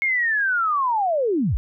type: linear sweep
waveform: sine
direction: down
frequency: 2180 to 38.55 Hz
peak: -18 dBFS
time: 0.02-1.57 s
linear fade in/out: 0 ms
effects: none